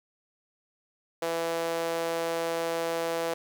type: tone with high-pass filter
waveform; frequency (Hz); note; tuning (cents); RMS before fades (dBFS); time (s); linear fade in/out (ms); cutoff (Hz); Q
sawtooth; 166.3; E3; +16; -30; 1.22-3.34; 5; 520; 2.5
effects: none